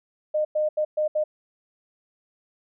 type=tone bursts at uneven times; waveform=sine; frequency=611 Hz; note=D#5; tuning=32 cents flat; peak=-20 dBFS; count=5; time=0.34-0.45 / 0.55-0.69 / 0.77-0.85 / 0.97-1.08 / 1.15-1.24 s; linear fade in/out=10 ms; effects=none